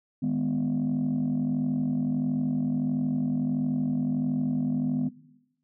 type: chord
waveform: sine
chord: G# minor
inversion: second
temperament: just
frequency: 155.74 / 207.7 / 249.2 Hz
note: D#3 / G#3 / B3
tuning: +2 / 0 / +16 cents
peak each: -29 / -29 / -25 dBFS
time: 0.22-5.09 s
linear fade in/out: 10 ms
effects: noise-tail reverb RT60 0.9 s tail -18 dB re dry + tanh soft clip ceiling -20 dBFS